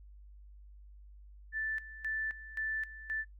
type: tone with tremolo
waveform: sine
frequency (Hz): 1760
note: A6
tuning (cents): 0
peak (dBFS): -33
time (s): 1.52-3.25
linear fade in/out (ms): 50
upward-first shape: square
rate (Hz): 1.9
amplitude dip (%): 80
effects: noise-tail reverb RT60 0.1 s tail -17 dB re dry + added 50 Hz sine -51 dBFS peak until 3.39 s